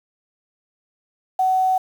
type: tone with quantisation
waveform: sine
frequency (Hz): 750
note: F#5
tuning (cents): +23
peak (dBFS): -15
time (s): 1.39-1.78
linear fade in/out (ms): 5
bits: 7
effects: none